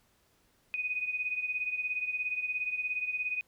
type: beating tone pair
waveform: sine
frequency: 2489 / 2506 Hz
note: D#7 / D#7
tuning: 0 / +12 cents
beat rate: 17 Hz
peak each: -32 / -37 dBFS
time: 0.74-3.41 s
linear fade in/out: 0 ms
effects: pink hiss -69 dBFS RMS until 3.47 s